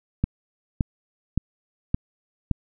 click train, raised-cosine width 5 ms, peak -8 dBFS, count 5, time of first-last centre 0.24-2.513 s, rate 1.76 Hz, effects none

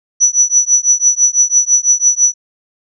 sine tone with tremolo, 5920 Hz, F#8, in tune, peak -4 dBFS, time 0.2-2.34 s, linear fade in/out 20 ms, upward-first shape triangle, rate 6 Hz, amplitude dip 100%, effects none

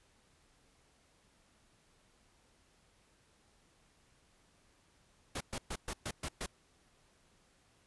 pink noise bursts, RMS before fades -39 dBFS, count 7, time 5.35-6.462 s, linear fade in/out 5 ms, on 56 ms, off 120 ms, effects pink hiss -69 dBFS RMS until 7.86 s + resampled to 24000 Hz

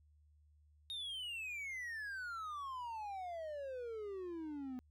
triangle exponential sweep, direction down, 3743 to 247.3 Hz, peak -40 dBFS, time 0.9-4.79 s, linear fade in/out 0 ms, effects added 75 Hz sine -65 dBFS peak until 4.9 s

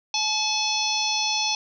harmonic tone with a mistuned harmonic, 857 Hz, A5, 46 cents flat, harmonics 1 / 3 / 4 / 5 / 6 / 7, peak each -29 / -29 / -29 / -29 / -29 / -29 dBFS, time 0.14-1.55 s, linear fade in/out 2 ms, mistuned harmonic 6, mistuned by +62 cents, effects none

